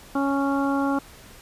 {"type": "harmonic tone", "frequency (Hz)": 277.2, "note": "C#4", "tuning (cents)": 0, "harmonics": [1, 2, 3, 4, 5], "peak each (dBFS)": [-22, -30, -29, -31, -32], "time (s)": [0.15, 0.99], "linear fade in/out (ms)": 5, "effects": ["pink hiss -47 dBFS RMS until 1.41 s", "resampled to 32000 Hz"]}